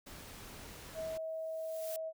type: noise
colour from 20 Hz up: pink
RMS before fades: -50 dBFS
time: 0.06-1.18 s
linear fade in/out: 10 ms
type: tone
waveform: sine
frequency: 642 Hz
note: E5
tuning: 46 cents flat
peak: -37 dBFS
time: 0.94-2.13 s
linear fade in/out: 50 ms
type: noise with exponential growth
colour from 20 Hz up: blue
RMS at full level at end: -43 dBFS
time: 1.17-1.96 s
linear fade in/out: 0 ms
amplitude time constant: 170 ms
effects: none